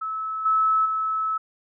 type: tone with level steps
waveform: sine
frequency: 1300 Hz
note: E6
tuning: 24 cents flat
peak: -26 / -17 / -22 dBFS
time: 0.01-1.38 s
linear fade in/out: 10 ms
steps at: 0.45 / 0.85 s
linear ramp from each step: 10 ms
effects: none